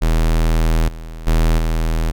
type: tone with level steps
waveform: square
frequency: 40.45 Hz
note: E1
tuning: 32 cents flat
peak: -13 / -29 / -12 / -16 dBFS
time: 0.01-2.12 s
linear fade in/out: 20 ms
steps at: 0.88 / 1.27 / 1.58 s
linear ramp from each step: 2 ms
effects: none